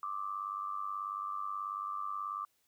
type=tone with amplitude modulation; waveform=sine; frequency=1177 Hz; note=D6; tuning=3 cents sharp; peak=-32 dBFS; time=0.03-2.45 s; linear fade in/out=2 ms; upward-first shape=sine; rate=98.4 Hz; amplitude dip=80%; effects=white hiss -75 dBFS RMS until 2.67 s